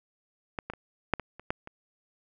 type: clicks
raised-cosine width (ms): 0.5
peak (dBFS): -17 / -20 / -27 / -8 / -21 / -29 / -13 / -27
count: 8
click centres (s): 0.588 / 0.7 / 0.736 / 1.137 / 1.197 / 1.396 / 1.505 / 1.674
effects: none